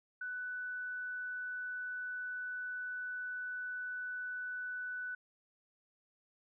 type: tone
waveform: sine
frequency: 1491 Hz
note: F#6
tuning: 13 cents sharp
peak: -38 dBFS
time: 0.21-5.15 s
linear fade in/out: 5 ms
effects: none

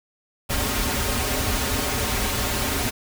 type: noise with comb filter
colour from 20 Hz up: pink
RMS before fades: -24 dBFS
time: 0.49-2.91 s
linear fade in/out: 20 ms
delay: 6 ms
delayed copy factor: -0.85
effects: none

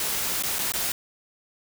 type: noise with dropouts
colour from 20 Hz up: white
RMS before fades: -27 dBFS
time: 0-0.92 s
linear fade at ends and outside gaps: 2 ms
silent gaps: 0.425-0.435 / 0.586-0.59 / 0.721-0.737 s
effects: none

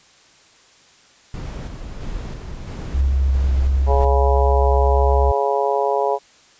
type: noise with tremolo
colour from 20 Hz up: brown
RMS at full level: -28 dBFS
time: 1.34-4.05 s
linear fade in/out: 2 ms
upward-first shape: square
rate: 1.5 Hz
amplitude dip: 35%
type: tone with vibrato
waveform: sine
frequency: 67 Hz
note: C2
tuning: 42 cents sharp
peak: -14 dBFS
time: 2.94-5.32 s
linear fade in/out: 10 ms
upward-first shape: sine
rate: 1.5 Hz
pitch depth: 8 cents each way
type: harmonic tone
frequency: 139.3 Hz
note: C#3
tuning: 9 cents sharp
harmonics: 3 / 4 / 5 / 6 / 7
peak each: -21 / -22 / -23 / -24 / -24 dBFS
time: 3.86-6.19 s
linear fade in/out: 50 ms
effects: white hiss -51 dBFS RMS until 6.59 s + resampled to 16000 Hz

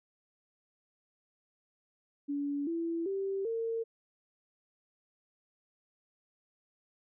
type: tone with pitch steps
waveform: sine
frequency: 285.4 / 333.6 / 389.9 / 455.7 Hz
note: D4 / E4 / G4 / A#4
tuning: -49 / +21 / -9 / -39 cents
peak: -31 dBFS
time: 2.28-3.84 s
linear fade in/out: 20 ms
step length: 390 ms
effects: none

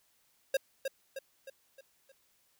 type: tone with echo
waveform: square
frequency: 540 Hz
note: C#5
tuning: 45 cents flat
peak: -26 dBFS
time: 0.54-0.57 s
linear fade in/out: 5 ms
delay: 310 ms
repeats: 5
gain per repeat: -6 dB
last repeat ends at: 2.12 s
effects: white hiss -71 dBFS RMS until 2.59 s

